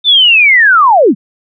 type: linear sweep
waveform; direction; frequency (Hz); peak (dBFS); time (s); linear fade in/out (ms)
sine; down; 3600 to 159.3; -3; 0.04-1.15; 50
effects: none